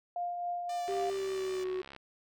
sine tone with tremolo, 703 Hz, F5, 11 cents sharp, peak -31 dBFS, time 0.16-1.1 s, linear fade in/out 2 ms, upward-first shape triangle, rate 3.7 Hz, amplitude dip 40%
5% pulse tone with vibrato, 591 Hz, D5, 11 cents sharp, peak -35 dBFS, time 0.69-1.64 s, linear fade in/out 5 ms, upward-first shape sine, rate 5.1 Hz, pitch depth 23 cents each way
triangle tone with pitch glide, 392 to 370.9 Hz, G4 to F#4, 0 to +4 cents, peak -30 dBFS, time 0.88-1.82 s, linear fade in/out 10 ms, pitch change -96 cents, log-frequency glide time 1.11-1.64 s
click train, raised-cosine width 0.3 ms, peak -31 dBFS, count 75, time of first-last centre 0.88-1.963 s, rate 68.3 Hz
effects none

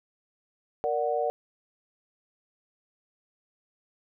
sine chord, Bb augmented, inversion none, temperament equal, 466.2 / 587.3 / 740 Hz, Bb4 / D5 / F#5, 0 / 0 / 0 cents, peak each -29 dBFS, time 0.84-1.3 s, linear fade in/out 0 ms, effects none

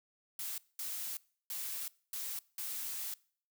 blue noise bursts at uneven times, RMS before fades -40 dBFS, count 5, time 0.39-0.58 / 0.79-1.17 / 1.5-1.88 / 2.13-2.39 / 2.58-3.14 s, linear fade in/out 2 ms, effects noise-tail reverb RT60 0.5 s tail -23 dB re dry

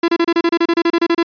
45% pulse tone bursts, 337.8 Hz, E4, 42 cents sharp, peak -11 dBFS, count 15, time 0.03-1.23 s, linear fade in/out 5 ms, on 52 ms, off 30 ms, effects resampled to 11025 Hz

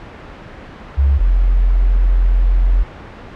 sine tone pair in turn, 69 / 43.47 Hz, C#2 / F1, -7 / -7 cents, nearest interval minor sixth, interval 800 cents, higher first, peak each -9 dBFS, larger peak neither, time 0.97-1.19 / 1.19-2.84 s, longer second, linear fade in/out 20 ms, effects pink hiss -34 dBFS RMS until 3.35 s + low-pass 2000 Hz 12 dB/octave

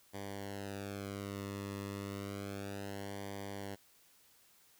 sawtooth tone with flanger, 99.7 Hz, G2, 30 cents sharp, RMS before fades -43 dBFS, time 0.13-3.76 s, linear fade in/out 20 ms, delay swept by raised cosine 0.75 to 1.31 ms, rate 0.31 Hz, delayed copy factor -1, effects white hiss -66 dBFS RMS until 4.79 s

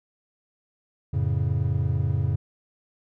triangle chord, F augmented, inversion none, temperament equal with one note detuned, 89.4 / 110 / 138.59 Hz, F2 / A2 / C#3, +41 / 0 / 0 cents, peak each -24 dBFS, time 1.13-2.36 s, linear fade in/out 10 ms, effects none

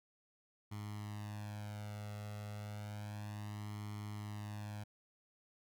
sawtooth tone with flanger, 104.4 Hz, G#2, 10 cents sharp, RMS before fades -45 dBFS, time 0.71-4.84 s, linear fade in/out 10 ms, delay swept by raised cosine 0.94 to 1.5 ms, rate 0.31 Hz, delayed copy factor +0.85, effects none

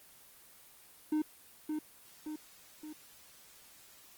triangle tone with echo, 306.5 Hz, D#4, 26 cents flat, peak -26 dBFS, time 1.12-1.22 s, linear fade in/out 5 ms, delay 570 ms, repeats 3, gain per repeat -5 dB, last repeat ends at 2.93 s, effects white hiss -58 dBFS RMS until 4.17 s + Opus 24 kbps

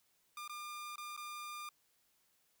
sawtooth tone with dropouts, 1202 Hz, D6, 40 cents sharp, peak -40 dBFS, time 0.37-1.69 s, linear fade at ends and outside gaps 2 ms, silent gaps 0.478-0.495 / 0.958-0.98 / 1.165-1.175 s, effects white hiss -75 dBFS RMS until 2.6 s

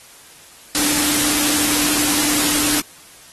sine tone in noise, 296 Hz, D4, 14 cents sharp, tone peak -24 dBFS, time 0.75-2.8 s, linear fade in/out 0 ms, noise white, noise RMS -18 dBFS, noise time 0.75-2.8 s, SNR -9 dB, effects white hiss -44 dBFS RMS until 3.32 s + AAC 32 kbps

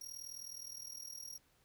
sawtooth tone with amplitude modulation, 5630 Hz, F8, 13 cents sharp, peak -40 dBFS, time 0.01-1.38 s, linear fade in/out 5 ms, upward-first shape sine, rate 39.5 Hz, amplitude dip 80%, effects pink hiss -72 dBFS RMS until 1.64 s

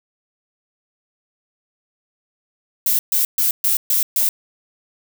violet noise bursts, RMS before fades -17 dBFS, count 6, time 2.86-4.29 s, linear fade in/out 2 ms, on 130 ms, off 130 ms, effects none

